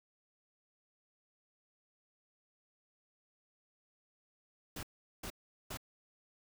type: noise bursts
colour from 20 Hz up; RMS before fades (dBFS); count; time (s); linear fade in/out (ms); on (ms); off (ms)
pink; -43; 3; 4.76-5.773; 5; 71; 400
effects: none